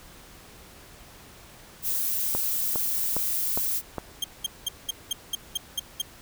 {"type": "noise", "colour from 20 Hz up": "violet", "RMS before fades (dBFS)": -27, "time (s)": [1.82, 3.82], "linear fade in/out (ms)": 50}
{"type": "click train", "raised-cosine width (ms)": 1, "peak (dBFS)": -15, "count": 5, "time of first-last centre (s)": [2.35, 3.983], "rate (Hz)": 2.45}
{"type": "tone bursts", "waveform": "sawtooth", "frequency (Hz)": 3197, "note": "G7", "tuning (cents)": 33, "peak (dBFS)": -21, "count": 9, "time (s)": [4.22, 6.018], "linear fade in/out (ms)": 5, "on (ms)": 22, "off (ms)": 200}
{"effects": ["pink hiss -49 dBFS RMS until 6.21 s"]}